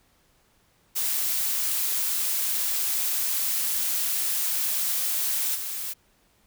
blue noise with level steps, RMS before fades -26 / -32 dBFS, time 0.95-5.94 s, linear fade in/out 20 ms, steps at 5.54 s, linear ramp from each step 20 ms, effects pink hiss -64 dBFS RMS until 6.46 s

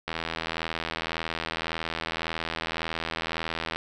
click train, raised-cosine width 0.3 ms, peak -13 dBFS, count 302, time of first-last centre 0.08-3.76 s, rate 81.8 Hz, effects none

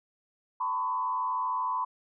sine tone with frequency modulation, 1007 Hz, B5, 33 cents sharp, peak -27 dBFS, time 0.6-1.85 s, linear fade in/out 10 ms, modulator 93.2 Hz, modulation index 0.89, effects none

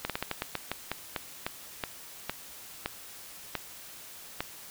slowing click train, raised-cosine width 0.3 ms, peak -14 dBFS, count 16, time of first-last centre 0.05-4.405 s, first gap 47 ms, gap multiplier 1.23, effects white hiss -47 dBFS RMS until 4.7 s

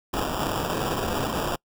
violet noise with sample-and-hold, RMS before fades -27 dBFS, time 0.13-1.56 s, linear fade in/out 10 ms, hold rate 2100 Hz, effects noise-tail reverb RT60 0.1 s tail -26 dB re dry

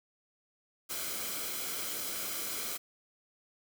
white noise with comb filter, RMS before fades -37 dBFS, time 0.89-2.78 s, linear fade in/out 20 ms, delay 1.1 ms, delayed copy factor -0.55, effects none

